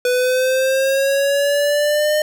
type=linear sweep; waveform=square; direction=up; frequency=493.9 to 610 Hz; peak=-15 dBFS; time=0.05-2.22 s; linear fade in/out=2 ms; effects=none